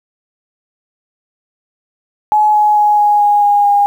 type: tone with pitch steps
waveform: sine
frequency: 848 / 842.1 / 836.3 / 830.5 / 824.8 / 819.1 / 813.5 Hz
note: G#5 / G#5 / G#5 / G#5 / G#5 / G#5 / G#5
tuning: +36 / +24 / +12 / 0 / -12 / -24 / -36 cents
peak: -7 dBFS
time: 2.32-3.86 s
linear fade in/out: 0 ms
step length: 220 ms
effects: 7-bit